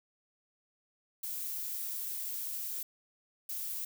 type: noise bursts at uneven times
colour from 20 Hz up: violet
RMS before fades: -38 dBFS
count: 2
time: 1.23-2.83 / 3.49-3.85 s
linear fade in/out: 5 ms
effects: none